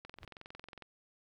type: click train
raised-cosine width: 0.3 ms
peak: -32 dBFS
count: 18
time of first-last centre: 0.05-0.823 s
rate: 22 Hz
type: noise with exponential growth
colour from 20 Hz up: brown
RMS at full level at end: -46 dBFS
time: 0.16-0.25 s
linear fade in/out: 2 ms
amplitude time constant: 19 ms
effects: none